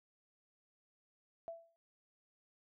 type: tone with exponential decay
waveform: sine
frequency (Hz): 667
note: E5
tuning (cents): +20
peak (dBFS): -39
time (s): 1.48-1.76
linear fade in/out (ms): 0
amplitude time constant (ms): 59
effects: none